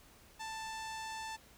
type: tone with low-pass filter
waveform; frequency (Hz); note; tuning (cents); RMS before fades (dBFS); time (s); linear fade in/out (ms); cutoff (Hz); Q
sawtooth; 884; A5; +8; -43; 0.39-1.37; 20; 7400; 1.3
effects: added 60 Hz sine -67 dBFS peak until 1.57 s + pink hiss -61 dBFS RMS until 1.57 s